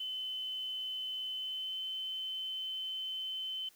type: tone with pitch glide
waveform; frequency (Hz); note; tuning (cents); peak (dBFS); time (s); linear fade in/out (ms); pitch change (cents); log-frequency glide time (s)
sine; 3041 to 3062; F#7 to G7; +47 to -41; -36; 0-3.69; 5; +12; 1.35-1.8
effects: white hiss -64 dBFS RMS until 3.75 s